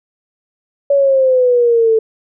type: exponential sweep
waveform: sine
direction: down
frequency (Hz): 568 to 440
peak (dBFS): -8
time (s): 0.9-1.99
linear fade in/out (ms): 5
effects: none